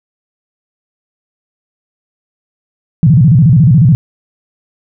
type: tone with vibrato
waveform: sine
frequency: 141.2 Hz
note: C#3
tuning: 32 cents sharp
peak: -3 dBFS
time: 3.03-3.95 s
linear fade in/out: 0 ms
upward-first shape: square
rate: 14 Hz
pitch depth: 270 cents each way
effects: none